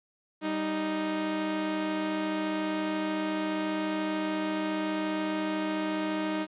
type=tone pair together; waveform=sawtooth; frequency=195.92 / 311 Hz; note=G3 / D#4; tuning=-1 / -1 cents; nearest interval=minor sixth; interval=800 cents; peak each=-32 / -25 dBFS; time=0.41-6.47 s; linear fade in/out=50 ms; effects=resampled to 8000 Hz + 10-bit